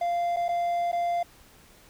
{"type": "tone with dropouts", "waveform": "triangle", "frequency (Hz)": 694, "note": "F5", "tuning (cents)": -11, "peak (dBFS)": -22, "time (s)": [0.01, 1.23], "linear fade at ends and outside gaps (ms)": 5, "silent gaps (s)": [[0.363, 0.368], [0.483, 0.489], [0.917, 0.928]], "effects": ["pink hiss -55 dBFS RMS until 1.89 s"]}